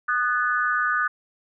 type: tone cluster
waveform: sine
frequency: 1228 / 1486 / 1732 Hz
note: D#6 / F#6 / A6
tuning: -23 / +7 / -28 cents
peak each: -24 / -23 / -28 dBFS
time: 0.08-1.08 s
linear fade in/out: 10 ms
effects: none